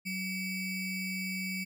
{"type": "ring-modulated tone", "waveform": "square", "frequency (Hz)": 1228, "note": "D#6", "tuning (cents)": -23, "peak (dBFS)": -31, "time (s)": [0.05, 1.65], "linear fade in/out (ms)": 20, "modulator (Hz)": 1040, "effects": []}